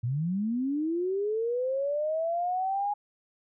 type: linear sweep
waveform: sine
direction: up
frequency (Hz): 112.3 to 830.6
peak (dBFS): -26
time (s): 0.03-2.94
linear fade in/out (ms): 10
effects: none